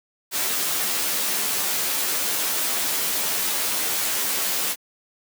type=noise with comb filter; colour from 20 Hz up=white; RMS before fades=-24 dBFS; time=0.31-4.76 s; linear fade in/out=50 ms; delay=12 ms; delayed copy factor=-0.85; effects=high-pass 200 Hz 12 dB/octave